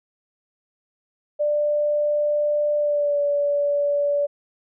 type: tone with pitch glide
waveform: sine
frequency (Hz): 592 to 576.1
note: D5 to D5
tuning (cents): +14 to -33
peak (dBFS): -18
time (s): 1.39-4.27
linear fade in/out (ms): 20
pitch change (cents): -47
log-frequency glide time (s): 2.77-3.2
effects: none